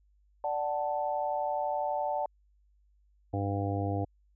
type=chord; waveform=sine; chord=D major; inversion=none; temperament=equal with one note detuned; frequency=587.3 / 748.2 / 880 Hz; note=D5 / F#5 / A5; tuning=0 / +19 / 0 cents; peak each=-33 dBFS; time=0.44-2.26 s; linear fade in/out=2 ms
type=harmonic tone; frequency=99.7 Hz; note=G2; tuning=30 cents sharp; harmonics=1 / 2 / 3 / 4 / 5 / 6 / 7 / 8; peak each=-31 / -43 / -35 / -43 / -38 / -48 / -37 / -41 dBFS; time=3.33-4.05 s; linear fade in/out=10 ms
effects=added 50 Hz sine -63 dBFS peak until 4.35 s